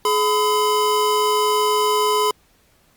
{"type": "tone pair together", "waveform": "square", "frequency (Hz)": [423.5, 1008.6], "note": ["G#4", "B5"], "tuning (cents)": [34, 36], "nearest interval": "octave + minor third", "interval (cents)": 1502, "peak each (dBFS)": [-20, -19], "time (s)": [0.05, 2.31], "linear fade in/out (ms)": 2, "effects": ["pink hiss -58 dBFS RMS until 2.96 s", "Opus 48 kbps"]}